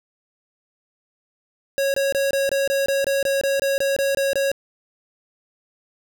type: tone bursts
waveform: square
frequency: 550 Hz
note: C#5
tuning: 14 cents flat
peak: -19 dBFS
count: 15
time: 1.78-4.516 s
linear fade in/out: 0 ms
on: 160 ms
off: 24 ms
effects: none